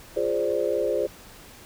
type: chord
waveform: sine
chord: D half-diminished seventh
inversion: first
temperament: equal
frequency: 349.2 / 415.3 / 523.3 / 587.3 Hz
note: F4 / Ab4 / C5 / D5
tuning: 0 / 0 / 0 / 0 cents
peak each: -30 / -27 / -26 / -28 dBFS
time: 0.16-1.07 s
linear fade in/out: 10 ms
effects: pink hiss -47 dBFS RMS until 1.65 s